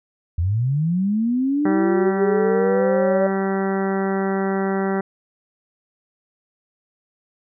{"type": "linear sweep", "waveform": "sine", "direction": "up", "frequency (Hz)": [79.1, 581], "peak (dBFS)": -17, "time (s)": [0.38, 3.27], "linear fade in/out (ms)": 5}
{"type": "harmonic tone", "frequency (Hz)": 193.6, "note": "G3", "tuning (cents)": -21, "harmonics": [1, 2, 3, 4, 5, 6, 7, 8, 9, 10], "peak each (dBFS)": [-22, -23, -31, -29, -36, -37, -34, -36, -40, -36], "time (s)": [1.65, 5.01], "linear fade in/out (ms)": 5}
{"effects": []}